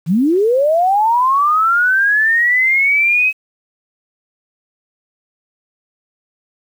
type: linear sweep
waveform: sine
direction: up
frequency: 146.83 to 2567 Hz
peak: -10 dBFS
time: 0.06-3.33 s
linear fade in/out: 50 ms
effects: 7-bit